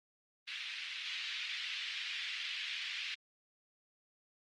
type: band-pass noise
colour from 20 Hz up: pink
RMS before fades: -41 dBFS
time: 0.47-3.15 s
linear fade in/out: 10 ms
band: 2200 to 3800 Hz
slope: 24 dB/octave
effects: Opus 24 kbps